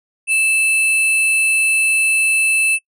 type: tone pair together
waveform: sine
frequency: 2637 / 9407 Hz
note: E7 / D9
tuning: 0 / +2 cents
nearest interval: octave + minor seventh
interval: 2202 cents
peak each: -11 / -18 dBFS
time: 0.27-2.79 s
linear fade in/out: 50 ms
effects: noise-tail reverb RT60 0.1 s tail -24 dB re dry + tanh soft clip ceiling -10 dBFS